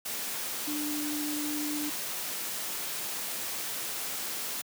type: tone in noise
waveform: sine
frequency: 297.3 Hz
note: D4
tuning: 21 cents sharp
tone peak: -32 dBFS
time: 0.67-1.9 s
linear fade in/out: 10 ms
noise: white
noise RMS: -35 dBFS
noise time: 0.05-4.62 s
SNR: 0 dB
effects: high-pass 150 Hz 12 dB/octave